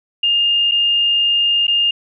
sine tone with dropouts, 2821 Hz, F7, 17 cents sharp, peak -12 dBFS, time 0.23-1.91 s, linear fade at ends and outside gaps 5 ms, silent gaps 0.713-0.718 / 1.669-1.679 s, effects none

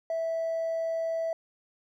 triangle tone with hard clipping, 656 Hz, E5, 9 cents flat, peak -27 dBFS, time 0.1-1.33 s, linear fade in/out 2 ms, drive 2 dB, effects none

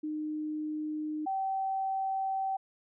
sine tone pair in turn, 306 / 771.1 Hz, D#4 / G5, -29 / -29 cents, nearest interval octave + major third, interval 1600 cents, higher second, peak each -32 / -29 dBFS, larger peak second, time 0.03-1.26 / 1.26-2.57 s, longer second, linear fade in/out 10 ms, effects none

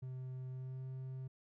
triangle tone with pitch glide, 129 to 130.8 Hz, C3 to C3, -24 to 0 cents, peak -40 dBFS, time 0.02-1.28 s, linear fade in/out 10 ms, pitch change +24 cents, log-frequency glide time 0.5-0.84 s, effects none

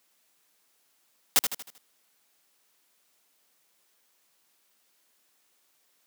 white noise with echo, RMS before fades -19 dBFS, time 1.36-1.39 s, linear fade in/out 0 ms, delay 78 ms, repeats 5, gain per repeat -7 dB, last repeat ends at 1.78 s, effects white hiss -69 dBFS RMS until 6.06 s + high-pass 200 Hz 12 dB/octave

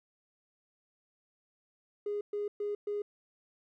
triangle tone bursts, 412.4 Hz, G#4, 12 cents flat, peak -28 dBFS, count 4, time 2.06-3.02 s, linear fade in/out 5 ms, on 150 ms, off 120 ms, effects tanh soft clip ceiling -29 dBFS

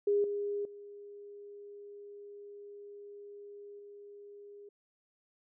sine tone with level steps, 407.9 Hz, G#4, 31 cents flat, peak -25 / -32 / -46 / -48 dBFS, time 0.07-4.69 s, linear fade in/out 5 ms, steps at 0.24 / 0.65 / 3.79 s, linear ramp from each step 2 ms, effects none

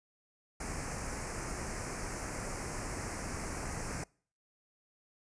pink band-stop noise, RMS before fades -39 dBFS, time 0.6-4.04 s, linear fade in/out 5 ms, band 2400 to 5100 Hz, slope 48 dB/octave, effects noise-tail reverb RT60 0.5 s tail -26 dB re dry + resampled to 22050 Hz

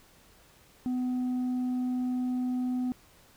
sine tone with tanh clipping, 251.2 Hz, B3, 30 cents sharp, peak -28 dBFS, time 0.86-2.92 s, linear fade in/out 0 ms, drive 3 dB, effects pink hiss -59 dBFS RMS until 3.36 s

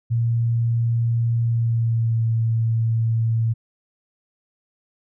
sine tone with pitch glide, 116.54 to 113.75 Hz, A#2 to A#2, 0 to -42 cents, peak -17 dBFS, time 0.1-3.54 s, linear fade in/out 20 ms, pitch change -42 cents, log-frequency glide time 1.44-2.24 s, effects none

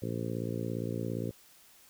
harmonic tone, 57.4 Hz, A#1, 26 cents flat, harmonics 2 / 3 / 4 / 5 / 6 / 7 / 8 / 9, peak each -37 / -39 / -40 / -41 / -42 / -42 / -43 / -44 dBFS, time 0.02-1.31 s, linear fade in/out 5 ms, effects white hiss -59 dBFS RMS until 1.89 s

